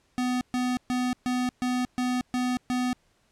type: tone bursts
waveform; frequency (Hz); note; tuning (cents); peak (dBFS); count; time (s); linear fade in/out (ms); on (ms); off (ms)
square; 250; B3; +21; -25; 8; 0.18-2.93; 0; 230; 130
effects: pink hiss -67 dBFS RMS until 3.31 s + low-pass 9000 Hz 12 dB/octave